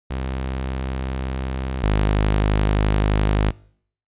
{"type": "tone pair in turn", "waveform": "sawtooth", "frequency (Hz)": [65.41, 51.63], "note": ["C2", "G#1"], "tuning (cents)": [0, -9], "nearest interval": "major third", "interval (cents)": 409, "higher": "first", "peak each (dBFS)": [-20, -12], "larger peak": "second", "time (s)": [[0.1, 1.83], [1.83, 3.51]], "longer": "first", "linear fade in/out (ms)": 10, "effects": ["noise-tail reverb RT60 0.6 s tail -23 dB re dry", "resampled to 8000 Hz"]}